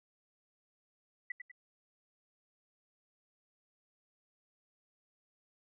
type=tone with echo; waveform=sine; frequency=1975.5 Hz; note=B6; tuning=in tune; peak=-35 dBFS; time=1.3-1.32 s; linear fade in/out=5 ms; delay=98 ms; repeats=2; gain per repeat=-7 dB; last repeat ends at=1.516 s; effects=none